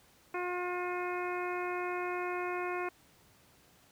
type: harmonic tone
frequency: 357.7 Hz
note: F4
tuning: 41 cents sharp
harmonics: 1 / 2 / 3 / 4 / 5 / 6 / 7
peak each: -36 / -40 / -40 / -43 / -47 / -45 / -45 dBFS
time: 0.34-2.89 s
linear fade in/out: 5 ms
effects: pink hiss -63 dBFS RMS until 3.91 s + high-pass 60 Hz 12 dB/octave